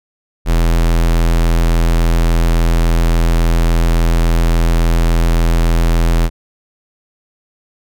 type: tone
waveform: square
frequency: 41.78 Hz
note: E1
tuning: 24 cents sharp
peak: -10 dBFS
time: 0.45-6.3 s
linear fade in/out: 50 ms
effects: none